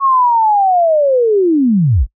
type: linear sweep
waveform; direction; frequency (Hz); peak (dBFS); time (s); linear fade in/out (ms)
sine; down; 1108.7 to 37.83; -8; 0-2.07; 50
effects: noise-tail reverb RT60 0.1 s tail -24 dB re dry